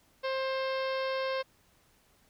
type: harmonic tone with a mistuned harmonic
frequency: 529 Hz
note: C5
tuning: 19 cents sharp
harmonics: 1 / 2 / 3 / 4 / 5 / 6 / 7 / 8 / 9 / 10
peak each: -31 / -37 / -41 / -43 / -45 / -47 / -48 / -49 / -50 / -51 dBFS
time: 0.23-1.43 s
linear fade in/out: 20 ms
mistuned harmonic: 9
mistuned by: -38 cents
effects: pink hiss -66 dBFS RMS until 2.29 s